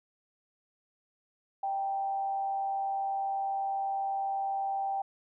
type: tone with frequency modulation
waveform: sine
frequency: 784 Hz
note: G5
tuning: in tune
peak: -29 dBFS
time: 1.63-5.02 s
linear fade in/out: 5 ms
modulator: 152 Hz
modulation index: 0.23
effects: none